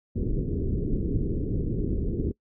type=low-pass noise; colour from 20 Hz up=pink; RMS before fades=-27 dBFS; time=0.15-2.32 s; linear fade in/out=10 ms; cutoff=430 Hz; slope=48 dB/octave; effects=noise-tail reverb RT60 0.1 s tail -22 dB re dry